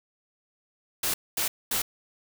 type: noise bursts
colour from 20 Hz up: white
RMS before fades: -27 dBFS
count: 3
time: 1.03-1.82 s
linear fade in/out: 5 ms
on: 110 ms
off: 230 ms
effects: none